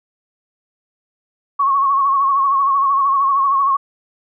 sine tone with vibrato, 1100 Hz, C#6, 14 cents flat, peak -12 dBFS, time 1.59-3.77 s, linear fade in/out 10 ms, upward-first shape sine, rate 13 Hz, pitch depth 53 cents each way, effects none

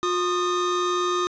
square tone pair together, 358.1 / 1230.5 Hz, F4 / D#6, +43 / -20 cents, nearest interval octave + major sixth, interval 2137 cents, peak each -25 dBFS, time 0.03-1.27 s, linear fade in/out 0 ms, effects resampled to 16000 Hz + 8-bit

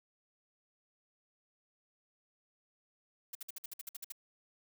blue noise bursts, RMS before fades -43 dBFS, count 11, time 3.33-4.122 s, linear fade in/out 5 ms, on 22 ms, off 55 ms, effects none

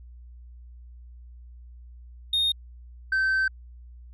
sine tone pair in turn, 3695 / 1546.4 Hz, A#7 / G6, -16 / -24 cents, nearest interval octave + minor third, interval 1508 cents, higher first, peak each -18 dBFS, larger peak neither, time 2.33-2.52 / 3.12-3.48 s, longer second, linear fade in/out 5 ms, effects tanh soft clip ceiling -20 dBFS + added 60 Hz sine -43 dBFS peak until 4.13 s

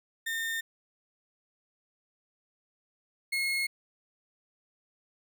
35% pulse tone pair in turn, 1819 / 2163 Hz, A#6 / C#7, -43 / -43 cents, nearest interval minor third, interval 300 cents, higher second, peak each -29 / -26 dBFS, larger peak second, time 0.26-0.61 / 3.32-3.67 s, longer neither, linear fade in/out 10 ms, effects none

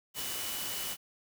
sine tone in noise, 2960 Hz, F#7, in tune, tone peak -43 dBFS, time 0.14-0.97 s, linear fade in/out 50 ms, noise white, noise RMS -37 dBFS, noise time 0.14-0.97 s, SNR -9 dB, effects none

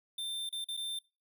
square tone with dropouts, 3580 Hz, A7, 29 cents sharp, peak -36 dBFS, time 0.18-0.99 s, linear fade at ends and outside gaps 5 ms, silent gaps 0.492-0.526 / 0.644-0.685 / 0.768-0.773 s, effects noise-tail reverb RT60 0.3 s tail -23 dB re dry

